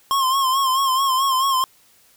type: tone with vibrato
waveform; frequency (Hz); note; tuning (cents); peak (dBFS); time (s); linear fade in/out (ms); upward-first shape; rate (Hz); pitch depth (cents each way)
square; 1065; C6; +30; -17; 0.11-1.64; 0; sine; 4.6; 64
effects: white hiss -55 dBFS RMS until 2.16 s